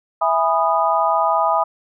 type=chord; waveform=sine; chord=E major seventh; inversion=none; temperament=just; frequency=659.3 / 824.1 / 988.9 / 1236.1 Hz; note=E5 / G#5 / B5 / D#6; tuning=0 / -14 / +2 / -12 cents; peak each=-20 dBFS; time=0.21-1.64 s; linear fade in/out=10 ms; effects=none